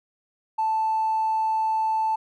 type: tone with tanh clipping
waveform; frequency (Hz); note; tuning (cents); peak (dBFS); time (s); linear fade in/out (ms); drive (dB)
triangle; 880; A5; 0; -20; 0.58-2.16; 10; 1
effects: none